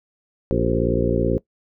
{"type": "harmonic tone with a mistuned harmonic", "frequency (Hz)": 58.3, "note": "A#1", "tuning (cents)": 1, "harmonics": [1, 2, 3, 4, 5, 6, 7, 8, 9], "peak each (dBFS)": [-26, -26, -26, -26, -26, -26, -26, -26, -26], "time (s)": [0.51, 1.38], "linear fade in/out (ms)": 0, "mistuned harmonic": 7, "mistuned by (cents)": -59, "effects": ["noise-tail reverb RT60 0.1 s tail -19 dB re dry"]}